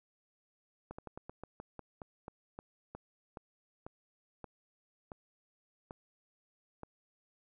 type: slowing click train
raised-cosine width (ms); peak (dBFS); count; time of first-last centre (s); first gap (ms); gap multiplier
1; -30; 18; 0.91-6.833; 75; 1.17
effects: none